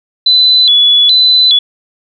sine tone with vibrato, 3700 Hz, A#7, 14 cents flat, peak -4 dBFS, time 0.26-1.59 s, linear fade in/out 5 ms, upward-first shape square, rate 1.2 Hz, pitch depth 140 cents each way, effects none

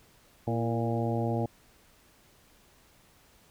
harmonic tone with a mistuned harmonic, 116.54 Hz, A#2, in tune, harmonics 1 / 2 / 3 / 4 / 5 / 6 / 7, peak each -30 / -33 / -35 / -36 / -37 / -38 / -38 dBFS, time 0.47-1.46 s, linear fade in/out 5 ms, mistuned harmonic 3, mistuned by -44 cents, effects pink hiss -61 dBFS RMS until 3.5 s

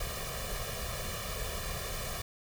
pink noise with comb filter, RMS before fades -37 dBFS, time 0-2.22 s, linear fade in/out 5 ms, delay 1.7 ms, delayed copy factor +0.95, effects none

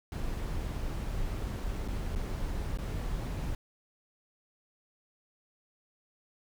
brown noise with dropouts, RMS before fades -34 dBFS, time 0.12-3.55 s, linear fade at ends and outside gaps 1 ms, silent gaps 1.878-1.883 / 2.151-2.159 / 2.774-2.786 s, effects none

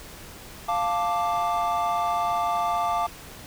triangle chord, D minor, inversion first, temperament equal, 698.5 / 880 / 1174.7 Hz, F5 / A5 / D6, 0 / 0 / 0 cents, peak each -24 / -26 / -25 dBFS, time 0.68-3.07 s, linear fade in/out 10 ms, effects pink hiss -43 dBFS RMS until 3.46 s

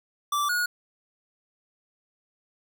square tone pair in turn, 1167 / 1449.4 Hz, D6 / F#6, -11 / -36 cents, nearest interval major third, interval 375 cents, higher second, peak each -24 dBFS, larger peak neither, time 0.32-0.49 / 0.49-0.66 s, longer neither, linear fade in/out 5 ms, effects none

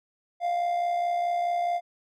triangle tone with amplitude modulation, 698.5 Hz, F5, in tune, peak -20 dBFS, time 0.4-1.81 s, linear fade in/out 50 ms, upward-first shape sine, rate 64.7 Hz, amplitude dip 45%, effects none

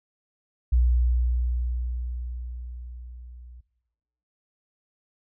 sine tone with level ramp, 60.8 Hz, B1, 26 cents flat, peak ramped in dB -15 to -43 dBFS, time 0.72-3.61 s, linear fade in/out 10 ms, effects noise-tail reverb RT60 1.0 s tail -18 dB re dry + tanh soft clip ceiling -12 dBFS

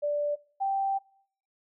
sine tone pair in turn, 586 / 782.2 Hz, D5 / G5, -4 / -4 cents, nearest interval perfect fourth, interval 500 cents, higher second, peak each -25 dBFS, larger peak neither, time 0.02-0.36 / 0.6-0.99 s, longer second, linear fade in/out 20 ms, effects noise-tail reverb RT60 0.6 s tail -22 dB re dry

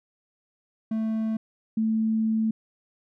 triangle / sine tone pair in turn, 220.9 / 220.9 Hz, A3 / A3, +7 / +7 cents, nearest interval unison, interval 0 cents, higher neither, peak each -22 / -21 dBFS, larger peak second, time 0.91-1.37 / 1.77-2.51 s, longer second, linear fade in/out 5 ms, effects none

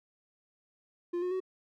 triangle tone with pitch steps, 349 / 361.3 / 374 Hz, F4 / F#4 / F#4, -1 / -41 / +19 cents, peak -28 dBFS, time 1.13-1.403 s, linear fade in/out 10 ms, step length 91 ms, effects none

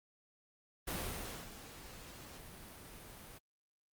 pink noise with ADSR envelope, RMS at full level -38 dBFS, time 0.87-3.39 s, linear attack 10 ms, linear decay 610 ms, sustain -14 dB, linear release 17 ms, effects Opus 32 kbps

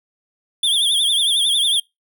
square tone with vibrato, 3400 Hz, G#7, 40 cents sharp, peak -15 dBFS, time 0.63-1.8 s, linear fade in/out 5 ms, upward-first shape triangle, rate 11 Hz, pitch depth 130 cents each way, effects noise-tail reverb RT60 0.2 s tail -26 dB re dry

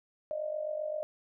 sine tone with amplitude modulation, 612 Hz, D#5, 29 cents flat, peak -29 dBFS, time 0.31-1.03 s, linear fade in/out 0 ms, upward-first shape sine, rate 47.7 Hz, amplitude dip 70%, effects none

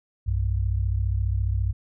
sine tone pair together, 61.74 / 96.46 Hz, B1 / G2, 0 / -27 cents, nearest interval minor sixth, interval 773 cents, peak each -24 dBFS, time 0.26-1.73 s, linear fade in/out 20 ms, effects none

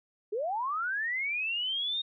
sine linear sweep, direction up, 389.2 to 3728 Hz, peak -29 dBFS, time 0.32-2.02 s, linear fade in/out 10 ms, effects none

